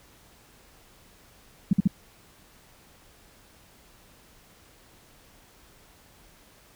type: tone bursts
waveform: sine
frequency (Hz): 191.7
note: G3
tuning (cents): -38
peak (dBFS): -15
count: 3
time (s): 1.71-1.876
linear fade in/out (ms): 5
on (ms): 22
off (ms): 50
effects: pink hiss -56 dBFS RMS until 6.75 s